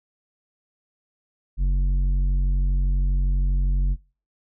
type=tone with tanh clipping; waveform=sine; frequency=46.25 Hz; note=F#1; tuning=in tune; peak=-19 dBFS; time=1.57-3.97 s; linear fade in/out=50 ms; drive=8 dB; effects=noise-tail reverb RT60 0.4 s tail -26 dB re dry